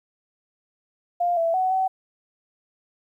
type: tone with pitch steps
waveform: sine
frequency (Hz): 701 / 665 / 747 / 758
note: F5 / E5 / F#5 / F#5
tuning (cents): +6 / +15 / +16 / +42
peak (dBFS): -19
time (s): 1.2-1.88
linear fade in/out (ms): 10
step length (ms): 170
effects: 10-bit